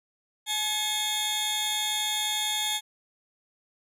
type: tone cluster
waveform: sawtooth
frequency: 850 / 2168 / 3329 / 3612 Hz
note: G#5 / C#7 / G#7 / A7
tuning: +40 / -39 / +3 / +45 cents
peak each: -30 / -33 / -27 / -27 dBFS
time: 0.46-2.81 s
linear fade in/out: 50 ms
effects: resampled to 32000 Hz